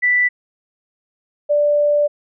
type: tone pair in turn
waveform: sine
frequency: 1975.5 / 587.3 Hz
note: B6 / D5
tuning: 0 / 0 cents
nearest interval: octave + major sixth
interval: 2100 cents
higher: first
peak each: -12 dBFS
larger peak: neither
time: 0.02-0.29 / 1.49-2.08 s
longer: second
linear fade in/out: 20 ms
effects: none